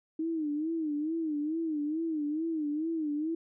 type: tone with vibrato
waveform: sine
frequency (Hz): 311.1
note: D#4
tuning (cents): 0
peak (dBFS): -29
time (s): 0.19-3.35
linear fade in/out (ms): 5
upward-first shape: sine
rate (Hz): 2.3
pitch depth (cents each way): 110
effects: none